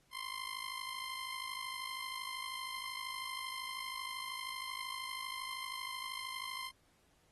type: tone with amplitude modulation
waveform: 15% pulse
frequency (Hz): 1046.5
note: C6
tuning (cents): 0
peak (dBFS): -31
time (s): 0.11-6.72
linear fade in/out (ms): 50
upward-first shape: sine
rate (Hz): 52.8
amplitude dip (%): 80
effects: pink hiss -72 dBFS RMS until 7.31 s + AAC 32 kbps